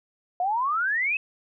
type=exponential sweep; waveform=sine; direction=up; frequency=698.5 to 2631 Hz; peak=-22 dBFS; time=0.4-1.17 s; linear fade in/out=2 ms; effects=none